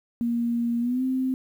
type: tone with pitch glide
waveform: sine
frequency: 235.6 to 259.9 Hz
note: A#3 to C4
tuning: +19 to -11 cents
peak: -22 dBFS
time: 0.21-1.34 s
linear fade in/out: 0 ms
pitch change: +170 cents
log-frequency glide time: 0.8-1.03 s
effects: 9-bit